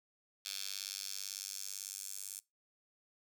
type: tone with high-pass filter sweep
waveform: 10% pulse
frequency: 98 Hz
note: G2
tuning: in tune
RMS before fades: -44 dBFS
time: 0.45-2.4 s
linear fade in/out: 5 ms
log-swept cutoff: 4000 to 8000 Hz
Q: 1.7
effects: noise-tail reverb RT60 0.2 s tail -21 dB re dry